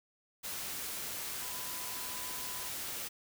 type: tone in noise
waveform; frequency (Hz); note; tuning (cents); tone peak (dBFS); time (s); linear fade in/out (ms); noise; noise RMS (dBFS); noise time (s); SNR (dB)
sine; 1000; B5; +21; -50; 1.41-2.7; 20; white; -40; 0.43-3.09; -13
effects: none